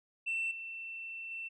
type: tone with level steps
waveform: sine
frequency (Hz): 2686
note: E7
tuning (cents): +32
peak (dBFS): -30 / -40 / -38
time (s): 0.26-1.49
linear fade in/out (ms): 20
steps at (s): 0.51 / 1.31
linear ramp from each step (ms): 2
effects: tanh soft clip ceiling -29 dBFS